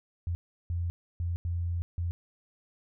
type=tone bursts at uneven times; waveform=sine; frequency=86.2 Hz; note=F2; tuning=22 cents flat; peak=-28 dBFS; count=5; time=0.27-0.35 / 0.7-0.9 / 1.2-1.36 / 1.45-1.82 / 1.98-2.11 s; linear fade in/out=0 ms; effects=none